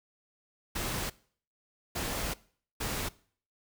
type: noise bursts at uneven times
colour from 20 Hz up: pink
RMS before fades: -34 dBFS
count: 3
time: 0.75-1.1 / 1.95-2.34 / 2.8-3.09 s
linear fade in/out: 10 ms
effects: noise-tail reverb RT60 0.5 s tail -21 dB re dry